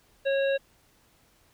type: harmonic tone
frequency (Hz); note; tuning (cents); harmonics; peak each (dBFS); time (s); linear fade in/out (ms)
548; C#5; -20; 1 / 3 / 5 / 7; -23 / -33 / -37 / -40; 0.25-0.58; 20
effects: pink hiss -63 dBFS RMS until 1.53 s